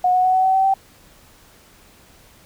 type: tone with pitch steps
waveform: sine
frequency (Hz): 728 / 735.6 / 743.3 / 751.1 / 758.9 / 766.8 / 774.9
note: F#5 / F#5 / F#5 / F#5 / F#5 / G5 / G5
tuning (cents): -28 / -10 / +8 / +26 / +44 / -38 / -20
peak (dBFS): -13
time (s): 0.04-0.74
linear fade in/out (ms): 5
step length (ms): 100
effects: pink hiss -50 dBFS RMS until 2.45 s